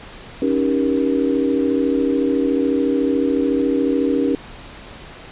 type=chord; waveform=sine; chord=Eb dominant seventh; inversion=third; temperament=equal with one note detuned; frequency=277.2 / 311.1 / 392 / 474.3 Hz; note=Db4 / Eb4 / G4 / Bb4; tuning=0 / 0 / 0 / +30 cents; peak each=-18 / -22 / -23 / -22 dBFS; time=0.42-4.35 s; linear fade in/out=2 ms; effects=pink hiss -38 dBFS RMS until 5.31 s + resampled to 8000 Hz